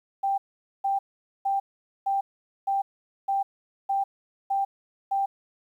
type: tone bursts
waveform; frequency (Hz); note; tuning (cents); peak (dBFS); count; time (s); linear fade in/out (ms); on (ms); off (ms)
sine; 787; G5; +7; -22; 9; 0.23-5.26; 10; 150; 460
effects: 10-bit